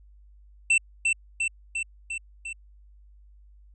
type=tone with echo; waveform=square; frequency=2684 Hz; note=E7; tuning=31 cents sharp; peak=-18 dBFS; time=0.7-0.78 s; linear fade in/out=5 ms; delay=350 ms; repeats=5; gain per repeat=-3 dB; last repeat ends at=2.53 s; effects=added 50 Hz sine -50 dBFS peak until 3.74 s + resampled to 24000 Hz